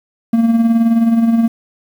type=tone with tremolo; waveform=triangle; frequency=229.4 Hz; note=A#3; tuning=28 cents flat; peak=-5 dBFS; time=0.33-1.48 s; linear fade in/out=5 ms; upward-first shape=sine; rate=19 Hz; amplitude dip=50%; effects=7-bit